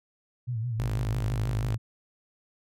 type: tone with vibrato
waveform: sine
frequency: 116.5 Hz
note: A#2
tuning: 1 cent flat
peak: -27 dBFS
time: 0.47-1.78 s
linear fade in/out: 20 ms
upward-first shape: sine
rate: 6.1 Hz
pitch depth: 110 cents each way
type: tone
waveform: sawtooth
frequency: 51.91 Hz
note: G#1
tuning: in tune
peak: -26 dBFS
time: 0.79-1.75 s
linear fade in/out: 5 ms
effects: MP3 64 kbps